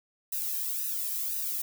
violet noise with flanger, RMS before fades -32 dBFS, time 0.32-1.62 s, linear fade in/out 5 ms, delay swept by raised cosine 0.9 to 1.44 ms, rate 1.9 Hz, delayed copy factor -0.85, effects none

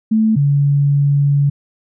sine tone pair in turn, 219.4 / 142.24 Hz, A3 / C#3, -5 / +45 cents, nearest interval minor sixth, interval 750 cents, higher first, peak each -10 dBFS, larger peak neither, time 0.11-0.36 / 0.36-1.5 s, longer second, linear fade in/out 10 ms, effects none

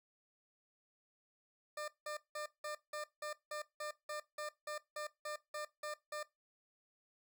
20% pulse tone bursts, 600 Hz, D5, 37 cents sharp, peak -36 dBFS, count 16, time 1.77-6.23 s, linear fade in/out 5 ms, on 110 ms, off 180 ms, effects noise-tail reverb RT60 0.2 s tail -19 dB re dry

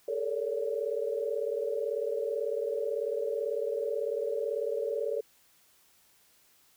sine tone cluster, 419.2 / 457.3 / 560 / 580 Hz, G#4 / A#4 / C#5 / D5, +16 / -33 / +18 / -22 cents, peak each -35 / -32 / -35 / -39 dBFS, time 0.08-5.21 s, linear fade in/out 5 ms, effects white hiss -64 dBFS RMS until 6.76 s

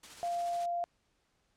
white noise with tremolo, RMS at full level -48 dBFS, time 0.03-0.66 s, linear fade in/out 5 ms, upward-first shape square, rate 14 Hz, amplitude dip 30%
sine tone, 694 Hz, F5, 11 cents flat, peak -31 dBFS, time 0.23-0.84 s, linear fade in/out 0 ms
effects pink hiss -75 dBFS RMS until 1.56 s + low-pass 8000 Hz 12 dB/octave

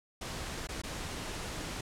pink noise with dropouts, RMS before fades -39 dBFS, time 0.21-1.81 s, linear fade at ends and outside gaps 5 ms, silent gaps 0.672-0.688 / 0.818-0.835 s, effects low-pass 9000 Hz 12 dB/octave

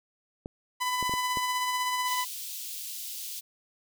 clicks, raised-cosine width 2 ms, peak -23 dBFS, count 5, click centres 0.459 / 1.027 / 1.095 / 1.138 / 1.372 s
sawtooth tone with tremolo, 1000 Hz, B5, 21 cents sharp, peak -22 dBFS, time 0.8-2.25 s, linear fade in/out 20 ms, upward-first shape sine, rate 16 Hz, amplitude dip 30%
white high-pass noise, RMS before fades -38 dBFS, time 2.06-3.41 s, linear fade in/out 20 ms, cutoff 3000 Hz, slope 24 dB/octave
effects none

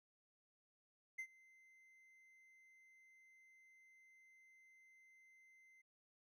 triangle tone with ADSR envelope, 2073 Hz, C7, 17 cents flat, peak -40 dBFS, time 1.18-5.82 s, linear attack 13 ms, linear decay 72 ms, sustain -24 dB, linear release 12 ms, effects none

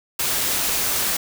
white noise, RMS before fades -22 dBFS, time 0.19-1.17 s, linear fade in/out 5 ms, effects none

